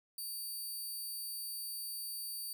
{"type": "tone", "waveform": "5% pulse", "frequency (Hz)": 4620, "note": "D8", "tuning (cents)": -29, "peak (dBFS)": -33, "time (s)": [0.18, 2.53], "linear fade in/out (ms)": 2, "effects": []}